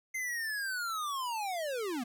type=linear sweep; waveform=square; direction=down; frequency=2093 to 223.5 Hz; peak=-34 dBFS; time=0.14-2.04 s; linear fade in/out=10 ms; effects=none